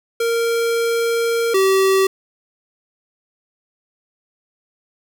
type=tone pair in turn; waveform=square; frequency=463.6 / 384.6 Hz; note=A#4 / G4; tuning=-10 / -33 cents; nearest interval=minor third; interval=323 cents; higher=first; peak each=-17 / -13 dBFS; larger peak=second; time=0.2-1.54 / 1.54-2.07 s; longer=first; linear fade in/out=5 ms; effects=none